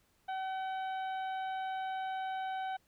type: harmonic tone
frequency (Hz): 760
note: F#5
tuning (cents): +46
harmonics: 1 / 2 / 3 / 4 / 5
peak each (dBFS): -35 / -45 / -54 / -54 / -57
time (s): 0.28-2.77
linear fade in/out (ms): 10
effects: pink hiss -72 dBFS RMS until 2.87 s

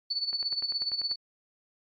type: tone with tremolo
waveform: sine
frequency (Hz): 4467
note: C#8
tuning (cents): +12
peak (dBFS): -25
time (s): 0.1-1.16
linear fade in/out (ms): 10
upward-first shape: sine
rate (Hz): 17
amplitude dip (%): 75
type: click train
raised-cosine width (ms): 0.5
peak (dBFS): -30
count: 9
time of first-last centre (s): 0.33-1.114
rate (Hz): 10.2
effects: MP3 32 kbps

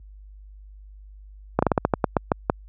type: slowing click train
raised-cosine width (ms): 1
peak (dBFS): -3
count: 11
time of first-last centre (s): 1.59-2.499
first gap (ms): 35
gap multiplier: 1.2
effects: added 50 Hz sine -37 dBFS peak until 2.68 s + high-pass 60 Hz 12 dB/octave

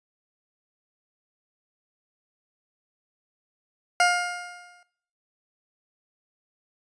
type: tone with exponential decay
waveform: 20% pulse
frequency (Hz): 709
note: F5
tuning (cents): +26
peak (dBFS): -11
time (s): 4-4.83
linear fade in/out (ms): 2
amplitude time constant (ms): 180
effects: noise-tail reverb RT60 0.6 s tail -18 dB re dry + resampled to 22050 Hz

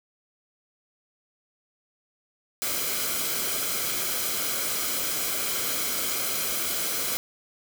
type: noise with comb filter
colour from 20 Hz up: white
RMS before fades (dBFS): -28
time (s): 2.62-7.17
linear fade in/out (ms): 0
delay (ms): 1.1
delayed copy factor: -0.55
effects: none

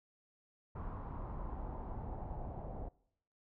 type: noise with low-pass filter sweep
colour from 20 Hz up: brown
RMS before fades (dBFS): -43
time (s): 0.75-2.89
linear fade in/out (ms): 10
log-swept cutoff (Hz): 1100 to 720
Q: 3.2
effects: noise-tail reverb RT60 0.7 s tail -22 dB re dry

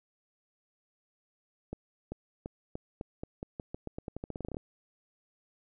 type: accelerating click train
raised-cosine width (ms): 2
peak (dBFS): -24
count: 22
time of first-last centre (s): 1.73-4.569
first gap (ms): 390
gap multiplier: 0.87
effects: none

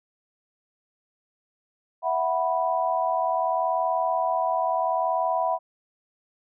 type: chord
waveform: sine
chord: E suspended second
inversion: none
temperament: equal with one note detuned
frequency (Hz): 659.3 / 740 / 984.9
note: E5 / F#5 / B5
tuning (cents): 0 / 0 / -5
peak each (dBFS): -26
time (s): 2.02-5.59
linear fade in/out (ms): 50
effects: none

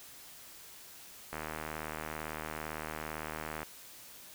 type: click train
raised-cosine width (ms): 0.5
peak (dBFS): -23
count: 180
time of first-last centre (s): 1.33-3.631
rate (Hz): 77.8
effects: white hiss -52 dBFS RMS until 4.34 s

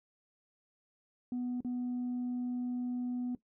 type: tone with dropouts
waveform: sine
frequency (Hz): 246.9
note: B3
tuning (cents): 0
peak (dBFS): -31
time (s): 1.32-3.35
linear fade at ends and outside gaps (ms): 2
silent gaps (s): 1.606-1.647
effects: noise-tail reverb RT60 0.1 s tail -17 dB re dry + tanh soft clip ceiling -31 dBFS

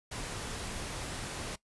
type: noise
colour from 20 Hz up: pink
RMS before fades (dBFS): -39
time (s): 0.11-1.56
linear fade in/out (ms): 10
effects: noise-tail reverb RT60 0.1 s tail -19 dB re dry + resampled to 24000 Hz

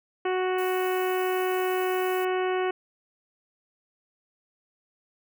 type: harmonic tone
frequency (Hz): 370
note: F#4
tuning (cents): 0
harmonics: 1 / 2 / 3 / 4 / 5 / 6 / 7 / 8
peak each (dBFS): -25 / -31 / -35 / -37 / -39 / -41 / -42 / -43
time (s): 0.25-2.71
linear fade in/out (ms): 5
type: noise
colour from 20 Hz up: violet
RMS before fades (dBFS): -42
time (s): 0.58-2.25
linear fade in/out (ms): 5
effects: none

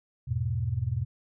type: chord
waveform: sine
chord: E major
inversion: none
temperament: equal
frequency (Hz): 82.41 / 103.83 / 123.47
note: E2 / G#2 / B2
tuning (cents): 0 / 0 / 0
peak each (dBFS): -33 / -31 / -29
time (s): 0.27-1.05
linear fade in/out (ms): 20
effects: none

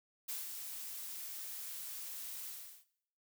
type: noise with ADSR envelope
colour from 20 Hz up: blue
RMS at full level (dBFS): -40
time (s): 0.28-2.85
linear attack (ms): 14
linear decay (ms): 170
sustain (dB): -5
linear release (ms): 390
effects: noise-tail reverb RT60 0.7 s tail -18 dB re dry

